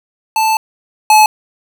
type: tone pair in turn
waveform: square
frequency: 879 / 858.9 Hz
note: A5 / A5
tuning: -2 / -42 cents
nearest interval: unison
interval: 40 cents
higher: first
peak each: -11 / -5 dBFS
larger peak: second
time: 0.36-0.57 / 1.1-1.26 s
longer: first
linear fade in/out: 2 ms
effects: none